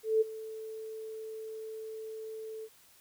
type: tone with ADSR envelope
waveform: sine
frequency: 440 Hz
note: A4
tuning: in tune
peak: -21 dBFS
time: 0.03-2.69 s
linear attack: 180 ms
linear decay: 20 ms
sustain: -18 dB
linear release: 52 ms
effects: white hiss -61 dBFS RMS until 3 s